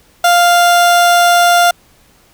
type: tone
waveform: 30% pulse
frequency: 698.5 Hz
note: F5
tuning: in tune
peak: -4 dBFS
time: 0.24-1.71 s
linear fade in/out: 5 ms
effects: pink hiss -49 dBFS RMS until 2.33 s